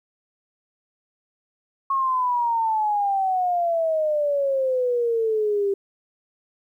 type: exponential sweep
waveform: sine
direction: down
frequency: 1096 to 392 Hz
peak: -19 dBFS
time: 1.9-5.74 s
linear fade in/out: 5 ms
effects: 10-bit